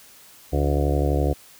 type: harmonic tone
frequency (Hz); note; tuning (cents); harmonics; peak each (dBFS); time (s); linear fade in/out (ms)
71.9; D2; -36; 1 / 2 / 4 / 5 / 6 / 7 / 8 / 9 / 10; -21 / -26 / -28 / -29 / -31 / -29 / -33 / -34 / -33; 0.52-1.34; 20
effects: white hiss -49 dBFS RMS until 1.59 s